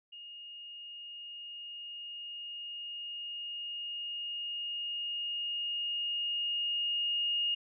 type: tone with level ramp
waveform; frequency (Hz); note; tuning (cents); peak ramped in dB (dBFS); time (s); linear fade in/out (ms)
sine; 2850; F7; +34; -45 to -28; 0.12-7.55; 10
effects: none